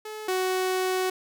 sawtooth tone pair in turn, 430 / 372.1 Hz, A4 / F#4, -40 / +10 cents, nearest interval minor third, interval 250 cents, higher first, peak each -31 / -20 dBFS, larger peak second, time 0.05-0.28 / 0.28-1.1 s, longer second, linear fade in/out 5 ms, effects none

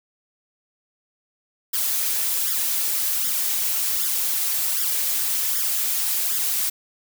blue noise with flanger, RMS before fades -23 dBFS, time 1.73-6.7 s, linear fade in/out 10 ms, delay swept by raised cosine 0.57 to 6.27 ms, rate 1.3 Hz, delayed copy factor +0.75, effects none

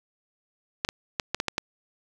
clicks, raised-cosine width 0.2 ms, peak -8 dBFS, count 7, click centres 0.849 / 0.889 / 1.198 / 1.346 / 1.401 / 1.483 / 1.581 s, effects 7-bit

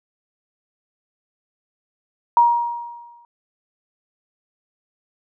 sine tone with exponential decay, 947 Hz, A#5, 27 cents sharp, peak -8 dBFS, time 2.37-3.25 s, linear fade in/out 1 ms, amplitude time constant 190 ms, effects none

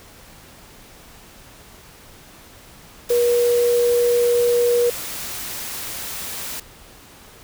sine tone in noise, 480 Hz, B4, 49 cents flat, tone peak -14 dBFS, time 3.1-4.9 s, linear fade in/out 5 ms, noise white, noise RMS -30 dBFS, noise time 3.09-6.6 s, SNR +13 dB, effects pink hiss -45 dBFS RMS until 7.43 s

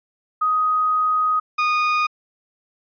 sine / 30% pulse tone pair in turn, 1252 / 1231.9 Hz, D#6 / D#6, +10 / -18 cents, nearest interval unison, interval 28 cents, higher first, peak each -16 / -14 dBFS, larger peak second, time 0.41-1.4 / 1.58-2.07 s, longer first, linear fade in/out 10 ms, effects resampled to 11025 Hz

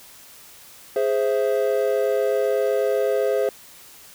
triangle chord, Ab augmented, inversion none, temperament equal, 415.3 / 523.3 / 659.3 Hz, Ab4 / C5 / E5, 0 / 0 / 0 cents, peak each -20 / -20 / -24 dBFS, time 0.96-3.49 s, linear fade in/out 2 ms, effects white hiss -46 dBFS RMS until 4.14 s

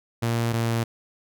sawtooth tone pair in turn, 116.54 / 115.53 Hz, A#2 / A#2, 0 / -15 cents, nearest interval unison, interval 15 cents, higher first, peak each -18 dBFS, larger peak neither, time 0.22-0.53 / 0.53-0.84 s, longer neither, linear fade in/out 10 ms, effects none

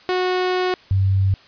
sawtooth / sine tone pair in turn, 366.3 / 96.55 Hz, F#4 / G2, -17 / -26 cents, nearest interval octave + major seventh, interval 2309 cents, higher first, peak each -14 dBFS, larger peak neither, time 0.09-0.74 / 0.91-1.34 s, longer first, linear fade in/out 0 ms, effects white hiss -48 dBFS RMS until 1.47 s + resampled to 11025 Hz

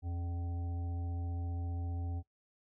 harmonic tone with a mistuned harmonic, 85 Hz, F2, 46 cents flat, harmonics 1 / 3 / 5 / 7 / 9, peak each -35 / -48 / -57 / -62 / -53 dBFS, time 0.02-2.23 s, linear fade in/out 50 ms, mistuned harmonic 3, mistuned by +99 cents, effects noise-tail reverb RT60 0.1 s tail -18 dB re dry

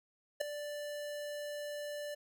square tone with ADSR envelope, 587.3 Hz, D5, in tune, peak -28 dBFS, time 0.4-2.15 s, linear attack 13 ms, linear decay 3 ms, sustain -12 dB, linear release 12 ms, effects none

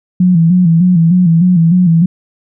sine tone with vibrato, 173 Hz, F3, 16 cents flat, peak -5 dBFS, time 0.2-2.06 s, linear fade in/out 5 ms, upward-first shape square, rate 3.3 Hz, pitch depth 82 cents each way, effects none

